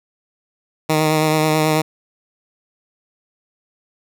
10% pulse tone with vibrato, 155.56 Hz, D#3, in tune, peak -6 dBFS, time 0.89-1.82 s, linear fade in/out 10 ms, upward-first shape triangle, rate 9.2 Hz, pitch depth 25 cents each way, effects none

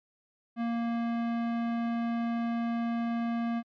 sine tone with tanh clipping, 233.1 Hz, A#3, in tune, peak -30 dBFS, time 0.56-3.63 s, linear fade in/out 50 ms, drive 18 dB, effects MP3 48 kbps

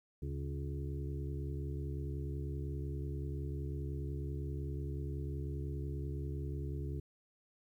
harmonic tone with a mistuned harmonic, 70.3 Hz, C#2, 25 cents sharp, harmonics 1 / 2 / 4 / 5 / 6, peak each -39 / -41 / -49 / -48 / -51 dBFS, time 0.22-7 s, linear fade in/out 5 ms, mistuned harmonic 1, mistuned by +110 cents, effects 12-bit

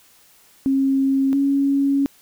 sine tone pair in turn, 270.3 / 277.6 Hz, C#4 / C#4, -44 / +3 cents, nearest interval unison, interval 47 cents, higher second, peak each -15 / -15 dBFS, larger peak neither, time 0.66-1.33 / 1.33-2.06 s, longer second, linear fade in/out 0 ms, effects white hiss -53 dBFS RMS until 2.21 s

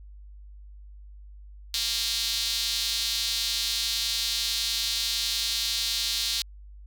sawtooth tone with high-pass filter, 230.8 Hz, A#3, 17 cents flat, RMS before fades -28 dBFS, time 1.74-6.42 s, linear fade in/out 0 ms, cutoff 4000 Hz, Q 3.2, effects added 50 Hz sine -43 dBFS peak until 6.86 s

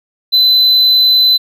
triangle tone, 4025 Hz, B7, 32 cents sharp, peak -5 dBFS, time 0.32-1.38 s, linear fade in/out 20 ms, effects none

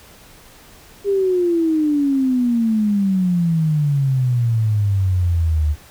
sine exponential sweep, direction down, 406.7 to 73.3 Hz, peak -14 dBFS, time 1.04-5.76 s, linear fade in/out 50 ms, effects pink hiss -45 dBFS RMS until 5.9 s

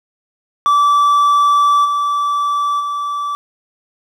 triangle tone with level steps, 1159 Hz, D6, 23 cents flat, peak -7 / -12 / -16 dBFS, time 0.66-3.35 s, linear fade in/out 0 ms, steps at 1.84 / 2.79 s, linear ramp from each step 20 ms, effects none

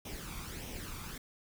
pink noise with flanger, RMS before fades -43 dBFS, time 0.05-1.18 s, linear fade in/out 5 ms, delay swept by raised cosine 0.33 to 0.87 ms, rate 1.6 Hz, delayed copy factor +0.6, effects none

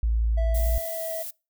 sine tone, 56 Hz, A1, 31 cents sharp, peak -20 dBFS, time 0.03-0.78 s, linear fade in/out 0 ms
triangle tone with pitch glide, 659.3 to 650.6 Hz, E5 to E5, 0 to -23 cents, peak -28 dBFS, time 0.37-1.23 s, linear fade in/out 10 ms, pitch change -23 cents, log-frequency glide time 0.92-1.02 s
violet noise, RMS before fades -35 dBFS, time 0.54-1.31 s, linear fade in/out 10 ms
effects noise-tail reverb RT60 0.3 s tail -25 dB re dry

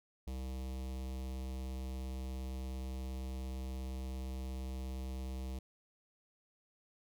square tone with notch filter, 64.9 Hz, C2, 13 cents flat, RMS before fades -41 dBFS, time 0.27-5.59 s, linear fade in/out 5 ms, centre 1500 Hz, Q 0.9, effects none

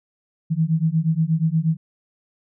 sine beating tone pair, 156.9 / 165.3 Hz, D#3 / E3, +15 / +5 cents, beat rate 8.4 Hz, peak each -20 dBFS, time 0.5-1.77 s, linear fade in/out 20 ms, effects none

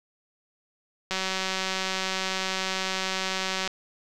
click train, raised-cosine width 0.2 ms, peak -11 dBFS, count 486, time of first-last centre 1.11-3.676 s, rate 189 Hz, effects none

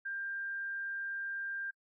sine tone, 1592 Hz, G6, 26 cents sharp, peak -36 dBFS, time 0.05-1.71 s, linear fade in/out 10 ms, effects noise-tail reverb RT60 0.1 s tail -24 dB re dry

